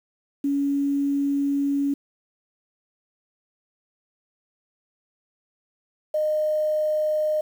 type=tone pair in turn; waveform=sine; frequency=281.1 / 613.1 Hz; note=C#4 / D#5; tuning=+24 / -26 cents; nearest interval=octave + major second; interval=1350 cents; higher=second; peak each=-20 / -20 dBFS; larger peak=neither; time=0.44-1.94 / 6.14-7.41 s; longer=first; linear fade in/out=5 ms; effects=8-bit